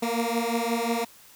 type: beating tone pair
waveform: 15% pulse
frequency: 230 / 235.6 Hz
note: A#3 / A#3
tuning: -23 / +19 cents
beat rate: 5.6 Hz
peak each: -21 dBFS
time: 0.02-1.05 s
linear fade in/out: 10 ms
effects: white hiss -52 dBFS RMS until 1.35 s